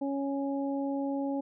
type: harmonic tone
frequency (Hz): 277.2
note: C#4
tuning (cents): 0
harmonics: 1 / 2 / 3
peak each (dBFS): -30 / -36 / -40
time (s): 0.01-1.41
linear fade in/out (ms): 10
effects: none